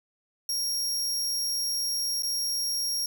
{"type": "tone with dropouts", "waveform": "sawtooth", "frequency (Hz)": 5588, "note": "F8", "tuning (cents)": 0, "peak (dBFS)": -24, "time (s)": [0.49, 3.06], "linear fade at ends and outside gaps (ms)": 2, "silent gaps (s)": [2.223, 2.232], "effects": []}